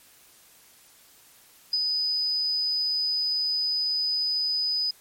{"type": "tone with ADSR envelope", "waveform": "sine", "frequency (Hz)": 4989, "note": "D#8", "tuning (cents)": 4, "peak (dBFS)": -20, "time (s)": [1.73, 4.91], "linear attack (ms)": 4, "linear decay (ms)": 39, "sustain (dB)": -3, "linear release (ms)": 7, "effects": ["white hiss -55 dBFS RMS until 5 s", "MP3 64 kbps"]}